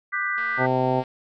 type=chord; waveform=sine; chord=G major seventh; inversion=second; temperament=equal with one note detuned; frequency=1192.4 / 1480 / 1568 / 1975.5 Hz; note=D6 / F#6 / G6 / B6; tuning=+26 / 0 / 0 / 0 cents; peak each=-29 / -31 / -30 / -26 dBFS; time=0.12-0.67 s; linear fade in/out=20 ms
type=click train; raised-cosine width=0.3 ms; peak=-28 dBFS; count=153; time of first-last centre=0.38-1.038 s; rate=231 Hz
type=harmonic tone; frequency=128.8 Hz; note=C3; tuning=27 cents flat; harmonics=1 / 2 / 3 / 4 / 5 / 6 / 7; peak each=-27 / -27 / -27 / -27 / -27 / -27 / -27 dBFS; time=0.57-1.04 s; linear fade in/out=50 ms
effects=none